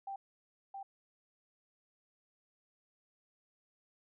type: tone with echo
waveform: sine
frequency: 785 Hz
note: G5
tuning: 2 cents sharp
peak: -39 dBFS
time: 0.07-0.16 s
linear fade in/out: 5 ms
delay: 670 ms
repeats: 1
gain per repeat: -3 dB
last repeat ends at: 0.83 s
effects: none

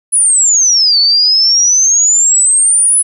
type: exponential two-way sweep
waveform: sine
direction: down then up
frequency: 10190 to 4435 to 10190 Hz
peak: -6 dBFS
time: 0.12-3.03 s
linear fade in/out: 20 ms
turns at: 0.99 s
effects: 8-bit

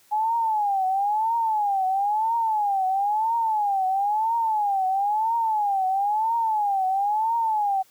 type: tone with vibrato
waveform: sine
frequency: 835 Hz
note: G#5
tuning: 9 cents sharp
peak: -20 dBFS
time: 0.11-7.83 s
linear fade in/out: 20 ms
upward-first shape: triangle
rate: 1 Hz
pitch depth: 200 cents each way
effects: white hiss -58 dBFS RMS until 7.9 s + high-pass 80 Hz 12 dB/octave

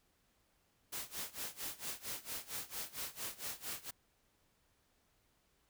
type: noise with tremolo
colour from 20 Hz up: white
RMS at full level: -41 dBFS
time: 0.92-3.91 s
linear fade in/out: 10 ms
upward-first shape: sine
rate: 4.4 Hz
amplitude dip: 90%
effects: pink hiss -75 dBFS RMS until 5.69 s

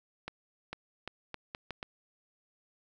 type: accelerating click train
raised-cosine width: 0.3 ms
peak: -22 dBFS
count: 7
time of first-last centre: 0.28-1.829 s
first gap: 450 ms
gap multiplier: 0.77
effects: none

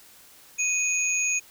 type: tone pair together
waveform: sine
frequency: 2495 / 6661 Hz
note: D#7 / G#8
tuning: +4 / +4 cents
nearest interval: octave + perfect fourth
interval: 1700 cents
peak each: -25 dBFS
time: 0.58-1.4 s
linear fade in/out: 20 ms
effects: white hiss -52 dBFS RMS until 1.5 s

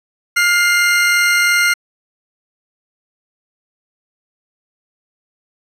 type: tone pair together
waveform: 40% pulse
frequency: 1414.3 / 2100 Hz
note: F6 / C7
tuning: +21 / +6 cents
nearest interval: perfect fifth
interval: 685 cents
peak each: -13 dBFS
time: 0.36-1.74 s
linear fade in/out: 10 ms
effects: low-pass 12000 Hz 12 dB/octave

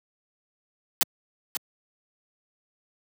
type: noise with echo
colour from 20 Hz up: white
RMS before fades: -20 dBFS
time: 1.01-1.03 s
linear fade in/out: 0 ms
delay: 540 ms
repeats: 1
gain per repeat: -9 dB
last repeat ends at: 1.57 s
effects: high-pass 150 Hz 12 dB/octave

